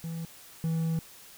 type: tone pair in turn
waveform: triangle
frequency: 164.81 / 162.92 Hz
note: E3 / E3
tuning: 0 / -20 cents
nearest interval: unison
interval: 20 cents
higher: first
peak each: -31 / -24 dBFS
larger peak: second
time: 0.04-0.25 / 0.64-0.99 s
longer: second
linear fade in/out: 0 ms
effects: white hiss -51 dBFS RMS until 1.37 s